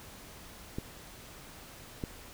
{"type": "clicks", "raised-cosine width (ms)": 3, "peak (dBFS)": -21, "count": 2, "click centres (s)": [0.785, 2.038], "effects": ["pink hiss -50 dBFS RMS until 2.33 s"]}